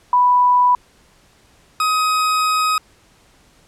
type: tone pair in turn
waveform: sine / 40% pulse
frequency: 987.8 / 1261 Hz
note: B5 / D#6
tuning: 0 / +23 cents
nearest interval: major third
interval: 423 cents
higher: second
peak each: -10 / -14 dBFS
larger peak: first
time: 0.13-0.75 / 1.8-2.78 s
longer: second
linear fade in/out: 2 ms
effects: pink hiss -53 dBFS RMS until 3.67 s + low-pass 10000 Hz 12 dB/octave